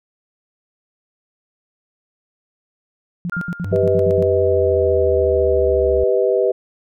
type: tone bursts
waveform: sine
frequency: 174.61 Hz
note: F3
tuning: in tune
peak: -20 dBFS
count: 9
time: 3.25-4.225 s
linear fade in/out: 0 ms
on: 47 ms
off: 69 ms
type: tone with exponential decay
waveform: sine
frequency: 1405 Hz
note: F6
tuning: 10 cents sharp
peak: -20 dBFS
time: 3.32-4.06 s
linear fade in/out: 5 ms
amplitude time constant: 160 ms
type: linear sweep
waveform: triangle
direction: down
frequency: 98.7 to 69.3 Hz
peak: -20 dBFS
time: 3.64-6.04 s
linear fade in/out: 5 ms
type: chord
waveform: sine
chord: G augmented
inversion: none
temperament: equal with one note detuned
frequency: 392 / 493.9 / 633.9 Hz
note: G4 / B4 / D#5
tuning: 0 / 0 / +32 cents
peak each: -17 / -17 / -20 dBFS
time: 3.72-6.52 s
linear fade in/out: 10 ms
effects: none

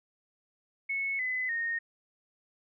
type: tone with pitch steps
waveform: sine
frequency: 2200 / 2017 / 1850 Hz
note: C#7 / B6 / A#6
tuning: -14 / +36 / -14 cents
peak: -29 dBFS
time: 0.89-1.79 s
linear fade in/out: 10 ms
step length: 300 ms
effects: none

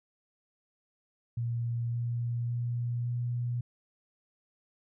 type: tone with pitch steps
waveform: sine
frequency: 117.9 / 118.93 / 119.96 / 121 Hz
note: A#2 / A#2 / B2 / B2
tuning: +20 / +35 / -50 / -35 cents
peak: -29 dBFS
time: 1.37-3.61 s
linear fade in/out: 5 ms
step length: 560 ms
effects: none

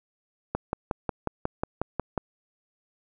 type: click train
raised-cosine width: 1 ms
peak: -12 dBFS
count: 10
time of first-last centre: 0.55-2.177 s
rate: 5.53 Hz
effects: none

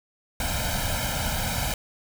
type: noise with comb filter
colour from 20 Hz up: pink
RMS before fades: -27 dBFS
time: 0.4-1.74 s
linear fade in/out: 2 ms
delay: 1.3 ms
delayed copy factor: +0.95
effects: none

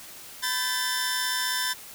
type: tone cluster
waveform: sawtooth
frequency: 1002 / 1556 / 1747 / 3569 / 5300 Hz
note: B5 / G6 / A6 / A7 / E8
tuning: +25 / -13 / -13 / +24 / +9 cents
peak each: -29 dBFS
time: 0.42-1.74 s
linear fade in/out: 20 ms
effects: white hiss -44 dBFS RMS until 1.94 s

